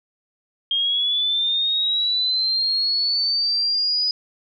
sine linear sweep, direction up, 3217 to 4978 Hz, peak -18 dBFS, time 0.71-4.11 s, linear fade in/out 2 ms, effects none

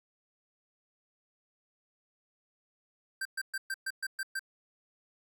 square tone bursts, 1568 Hz, G6, in tune, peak -33 dBFS, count 8, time 3.21-4.394 s, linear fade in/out 5 ms, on 43 ms, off 120 ms, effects none

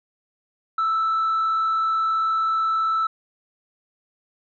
sine tone with frequency modulation, 1318.5 Hz, E6, in tune, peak -17 dBFS, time 0.78-3.07 s, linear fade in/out 5 ms, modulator 44.5 Hz, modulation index 0.29, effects tanh soft clip ceiling -17 dBFS

